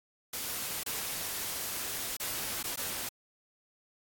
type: noise with dropouts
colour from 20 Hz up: white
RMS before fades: -36 dBFS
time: 0.33-3.09 s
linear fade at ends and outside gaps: 5 ms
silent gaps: 0.834-0.861 / 2.169-2.198 / 2.628-2.639 / 2.76-2.772 s
effects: AAC 64 kbps